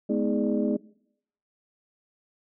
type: tone cluster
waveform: sine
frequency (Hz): 213.1 / 250.2 / 316.2 / 414.3 / 595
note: G#3 / B3 / D#4 / G#4 / D5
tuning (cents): +45 / +23 / +28 / -4 / +22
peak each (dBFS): -26 / -28 / -29 / -30 / -32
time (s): 0.09-0.77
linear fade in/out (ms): 10
effects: noise-tail reverb RT60 0.7 s tail -21 dB re dry + tanh soft clip ceiling -12 dBFS